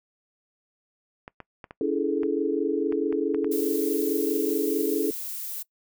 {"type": "clicks", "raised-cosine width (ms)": 0.5, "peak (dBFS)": -24, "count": 9, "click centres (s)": [1.279, 1.403, 1.642, 1.709, 2.233, 2.924, 3.126, 3.346, 3.445]}
{"type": "chord", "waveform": "sine", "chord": "A major seventh", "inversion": "first", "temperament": "equal with one note detuned", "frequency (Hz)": [283.3, 329.6, 415.3, 440], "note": ["C#4", "E4", "G#4", "A4"], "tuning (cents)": [38, 0, 0, 0], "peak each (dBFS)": -28, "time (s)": [1.81, 5.11], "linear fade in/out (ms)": 2}
{"type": "noise", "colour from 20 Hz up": "violet", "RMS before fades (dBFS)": -34, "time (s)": [3.51, 5.63], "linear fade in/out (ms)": 10}
{"effects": ["noise-tail reverb RT60 0.1 s tail -22 dB re dry"]}